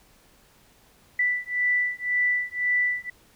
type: beating tone pair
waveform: sine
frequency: 1975.5 / 1977.4 Hz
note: B6 / B6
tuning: 0 / +2 cents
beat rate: 1.9 Hz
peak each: -25 dBFS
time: 1.19-3.1 s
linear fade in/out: 5 ms
effects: pink hiss -58 dBFS RMS until 3.35 s